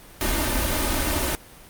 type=noise with comb filter; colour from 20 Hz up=pink; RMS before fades=-23 dBFS; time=0.21-1.35 s; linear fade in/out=0 ms; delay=3.3 ms; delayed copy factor=+0.7; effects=pink hiss -46 dBFS RMS until 1.69 s + Opus 32 kbps